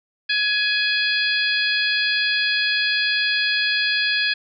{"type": "harmonic tone with a mistuned harmonic", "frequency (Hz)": 839, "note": "G#5", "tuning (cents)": 17, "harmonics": [2, 3, 4, 5, 6], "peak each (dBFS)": [-22, -24, -25, -26, -27], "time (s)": [0.29, 4.34], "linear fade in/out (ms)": 10, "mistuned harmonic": 6, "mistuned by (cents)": -81, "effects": []}